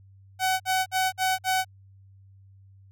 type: tone bursts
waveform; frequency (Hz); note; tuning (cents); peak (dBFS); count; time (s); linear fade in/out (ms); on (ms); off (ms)
sawtooth; 752; F#5; +28; -18; 5; 0.39-1.648; 50; 210; 52
effects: added 97 Hz sine -50 dBFS peak until 2.91 s